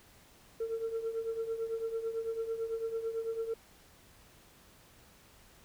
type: tone with tremolo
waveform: sine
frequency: 453 Hz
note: A#4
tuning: 50 cents flat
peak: -28 dBFS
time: 0.6-3.54 s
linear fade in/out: 5 ms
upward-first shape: triangle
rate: 9 Hz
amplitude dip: 80%
effects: tanh soft clip ceiling -29 dBFS + pink hiss -60 dBFS RMS until 5.64 s